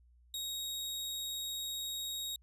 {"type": "tone", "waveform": "sawtooth", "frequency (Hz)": 3773, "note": "A#7", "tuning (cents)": 20, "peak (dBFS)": -34, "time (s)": [0.34, 2.36], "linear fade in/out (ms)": 2, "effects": ["added 60 Hz sine -61 dBFS peak until 2.42 s", "resampled to 32000 Hz"]}